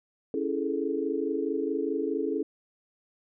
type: chord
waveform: sine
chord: A major seventh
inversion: first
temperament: equal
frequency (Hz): 277.2 / 329.6 / 415.3 / 440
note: C#4 / E4 / G#4 / A4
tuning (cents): 0 / 0 / 0 / 0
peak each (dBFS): -32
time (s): 0.34-2.43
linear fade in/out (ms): 2
effects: none